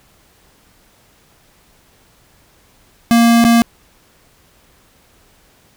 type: tone with dropouts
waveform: square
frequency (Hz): 233.1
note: A#3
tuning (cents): 0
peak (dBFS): -8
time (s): 3.11-3.62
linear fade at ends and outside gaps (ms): 0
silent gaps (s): 3.441-3.449
effects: pink hiss -52 dBFS RMS until 5.76 s